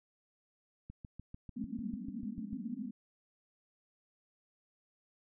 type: click train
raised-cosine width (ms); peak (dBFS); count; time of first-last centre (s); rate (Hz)
5; -34; 12; 0.9-2.53; 6.75
type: band-pass noise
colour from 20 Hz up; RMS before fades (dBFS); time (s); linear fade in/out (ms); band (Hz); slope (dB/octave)
pink; -41; 1.56-2.91; 10; 190 to 270; 96
effects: none